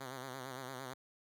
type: tone with vibrato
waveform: 5% pulse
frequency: 130.6 Hz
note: C3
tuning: 3 cents flat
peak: -32 dBFS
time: 0-0.94 s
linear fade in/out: 10 ms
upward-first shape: sine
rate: 8.8 Hz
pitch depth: 77 cents each way
effects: none